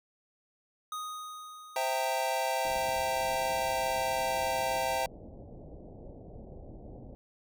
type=tone with exponential decay; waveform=square; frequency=1244.5 Hz; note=D#6; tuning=in tune; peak=-35 dBFS; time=0.92-3.32 s; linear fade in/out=2 ms; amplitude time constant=520 ms
type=chord; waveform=square; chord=C dominant seventh; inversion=none; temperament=equal with one note detuned; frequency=523.3 / 659.3 / 784 / 915.8 Hz; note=C5 / E5 / G5 / Bb5; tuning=0 / 0 / 0 / -31 cents; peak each=-36 / -35 / -34 / -35 dBFS; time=1.76-5.06 s; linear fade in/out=2 ms
type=low-pass noise; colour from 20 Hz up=pink; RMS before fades=-47 dBFS; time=2.65-7.15 s; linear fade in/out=0 ms; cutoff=720 Hz; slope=48 dB/octave
effects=none